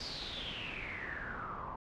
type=noise with low-pass filter sweep; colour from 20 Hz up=pink; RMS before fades=-42 dBFS; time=0-1.76 s; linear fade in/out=5 ms; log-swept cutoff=4900 to 1000 Hz; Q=8.6; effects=none